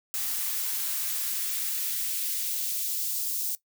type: noise with high-pass filter sweep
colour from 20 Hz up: blue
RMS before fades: -30 dBFS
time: 0.14-3.55 s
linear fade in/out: 0 ms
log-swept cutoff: 590 to 5100 Hz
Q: 0.84
effects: noise-tail reverb RT60 0.1 s tail -18 dB re dry